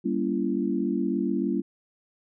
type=chord; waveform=sine; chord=G diminished seventh; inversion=none; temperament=just; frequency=196 / 235.2 / 282.2 / 338.7 Hz; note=G3 / Bb3 / Db4 / Fb4; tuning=0 / +16 / +31 / +47 cents; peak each=-29 dBFS; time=0.04-1.62 s; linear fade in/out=20 ms; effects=none